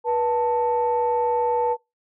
sine tone pair together, 484.9 / 883.7 Hz, B4 / A5, -32 / +7 cents, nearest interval minor seventh, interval 1039 cents, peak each -21 / -21 dBFS, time 0.04-1.77 s, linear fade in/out 50 ms, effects noise-tail reverb RT60 0.2 s tail -22 dB re dry + tanh soft clip ceiling -12 dBFS

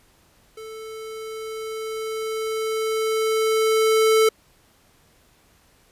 square tone with level ramp, 440 Hz, A4, in tune, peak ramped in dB -36 to -14 dBFS, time 0.57-4.29 s, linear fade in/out 5 ms, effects pink hiss -58 dBFS RMS until 5.91 s + resampled to 32000 Hz

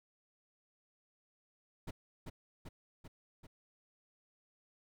brown noise with echo, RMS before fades -40 dBFS, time 1.87-1.91 s, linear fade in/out 10 ms, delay 390 ms, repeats 4, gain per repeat -3 dB, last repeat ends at 3.47 s, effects none

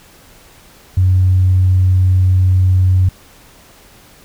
sine tone, 92.5 Hz, F#2, in tune, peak -7 dBFS, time 0.97-3.09 s, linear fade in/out 5 ms, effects tanh soft clip ceiling -3 dBFS + pink hiss -44 dBFS RMS until 4.24 s

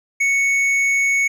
sine tone with hard clipping, 2217 Hz, C#7, in tune, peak -16 dBFS, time 0.2-1.28 s, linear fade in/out 10 ms, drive 6 dB, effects none

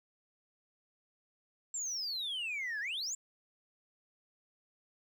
sine exponential two-way sweep, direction down then up, 7590 to 1630 to 7590 Hz, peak -33 dBFS, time 1.74-3.15 s, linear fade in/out 5 ms, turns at 2.8 s, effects tanh soft clip ceiling -33 dBFS + 11-bit

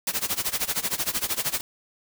white noise with tremolo, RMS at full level -24 dBFS, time 0.07-1.61 s, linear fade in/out 2 ms, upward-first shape sine, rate 13 Hz, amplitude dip 90%, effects none

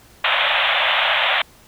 white band-pass noise, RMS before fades -18 dBFS, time 0.24-1.42 s, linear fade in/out 5 ms, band 550 to 3600 Hz, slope 96 dB/octave, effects pink hiss -49 dBFS RMS until 1.67 s

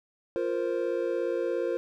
triangle chord, F suspended fourth, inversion none, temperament equal, 349.2 / 466.2 / 523.3 Hz, F4 / Bb4 / C5, 0 / 0 / 0 cents, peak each -29 dBFS, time 0.36-1.77 s, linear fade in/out 0 ms, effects none

